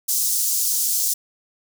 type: high-pass noise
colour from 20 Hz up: pink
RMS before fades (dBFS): -21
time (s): 0.08-1.14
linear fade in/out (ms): 10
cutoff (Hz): 5800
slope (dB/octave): 24
effects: none